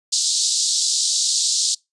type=band-pass noise; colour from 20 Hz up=pink; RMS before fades=-20 dBFS; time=0.12-1.75 s; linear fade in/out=10 ms; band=3900 to 8400 Hz; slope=48 dB/octave; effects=noise-tail reverb RT60 0.2 s tail -25 dB re dry + resampled to 24000 Hz